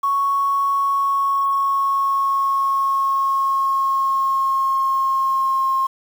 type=tone with pitch glide; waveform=triangle; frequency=1108.7 to 1067.8 Hz; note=C#6 to C6; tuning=0 to +35 cents; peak=-12 dBFS; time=0.03-5.87 s; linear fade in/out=10 ms; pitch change=-65 cents; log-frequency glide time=0.73-5.76 s; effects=tanh soft clip ceiling -14 dBFS + 7-bit